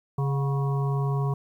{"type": "harmonic tone with a mistuned harmonic", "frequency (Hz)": 137.9, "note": "C#3", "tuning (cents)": -9, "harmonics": [1, 3, 5, 7, 8], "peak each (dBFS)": [-23, -34, -39, -38, -38], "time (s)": [0.18, 1.34], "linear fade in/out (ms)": 5, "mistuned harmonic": 5, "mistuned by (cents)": 72, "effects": ["10-bit"]}